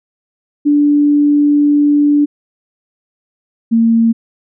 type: tone pair in turn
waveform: sine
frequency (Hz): 291.9 / 228.4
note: D4 / A#3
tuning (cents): -10 / -35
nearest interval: major third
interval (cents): 425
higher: first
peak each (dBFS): -7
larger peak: neither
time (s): 0.65-2.26 / 3.71-4.13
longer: first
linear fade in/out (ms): 20
effects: none